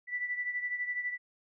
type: beating tone pair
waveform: sine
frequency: 1969 / 1981 Hz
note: B6 / B6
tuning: -6 / +5 cents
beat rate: 12 Hz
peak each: -33 / -39 dBFS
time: 0.07-1.18 s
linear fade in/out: 50 ms
effects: none